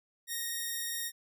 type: tone with vibrato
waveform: 5% pulse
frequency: 1863 Hz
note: A#6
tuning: 2 cents flat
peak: -24 dBFS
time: 0.27-1.12 s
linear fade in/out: 50 ms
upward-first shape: square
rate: 20 Hz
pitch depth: 12 cents each way
effects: none